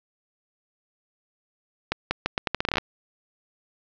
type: accelerating click train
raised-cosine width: 0.3 ms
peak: -7 dBFS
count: 14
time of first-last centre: 1.92-2.783 s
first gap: 190 ms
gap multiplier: 0.79
effects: resampled to 16000 Hz + 7-bit